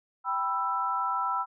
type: chord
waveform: sine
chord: E minor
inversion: first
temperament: equal with one note detuned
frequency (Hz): 784 / 987.8 / 1326.9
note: G5 / B5 / E6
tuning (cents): 0 / 0 / +11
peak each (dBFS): -34 / -30 / -29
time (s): 0.24-1.46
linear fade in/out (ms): 50
effects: none